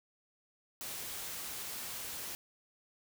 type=noise; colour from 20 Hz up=white; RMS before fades=-42 dBFS; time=0.81-2.35 s; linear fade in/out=0 ms; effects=none

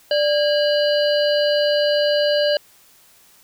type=harmonic tone with a mistuned harmonic; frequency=589 Hz; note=D5; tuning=5 cents sharp; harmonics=1 / 3 / 5 / 7 / 8; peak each=-16 / -27 / -25 / -29 / -28 dBFS; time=0.11-2.57 s; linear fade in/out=2 ms; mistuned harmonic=3; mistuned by=-140 cents; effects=white hiss -52 dBFS RMS until 3.43 s

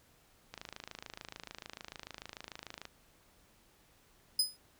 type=click train; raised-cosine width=0.2 ms; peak=-26 dBFS; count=63; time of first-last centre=0.54-2.853 s; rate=26.8 Hz
type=tone with exponential decay; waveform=sawtooth; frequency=5020 Hz; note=D#8; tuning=15 cents sharp; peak=-21 dBFS; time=4.39-4.57 s; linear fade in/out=5 ms; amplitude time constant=38 ms
effects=pink hiss -66 dBFS RMS until 4.79 s

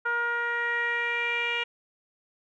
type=tone with low-pass filter sweep; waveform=10% pulse; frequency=473.3 Hz; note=A#4; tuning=26 cents sharp; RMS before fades=-28 dBFS; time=0.05-1.64 s; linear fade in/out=10 ms; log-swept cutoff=1400 to 2700 Hz; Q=4.5; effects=none

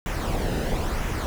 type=noise with flanger; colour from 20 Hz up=brown; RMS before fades=-26 dBFS; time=0.06-1.26 s; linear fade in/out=0 ms; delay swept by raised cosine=0.22 to 0.91 ms; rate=1 Hz; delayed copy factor=-0.5; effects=none

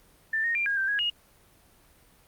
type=tone with pitch steps; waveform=sine; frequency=1778 / 1855 / 2381 / 1630 / 1566 / 1655 / 2869 Hz; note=A6 / A#6 / D7 / G#6 / G6 / G#6 / F7; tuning=+18 / -9 / +23 / -33 / -2 / -6 / +46 cents; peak=-24 dBFS; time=0.33-1.1 s; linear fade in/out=5 ms; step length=110 ms; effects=pink hiss -59 dBFS RMS until 2.27 s + Opus 32 kbps

